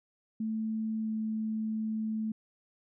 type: tone with pitch glide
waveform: sine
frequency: 220 to 218.7 Hz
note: A3 to A3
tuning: 0 to -10 cents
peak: -30 dBFS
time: 0.4-2.32 s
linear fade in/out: 5 ms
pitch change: -10 cents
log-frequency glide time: 1.01-1.09 s
effects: none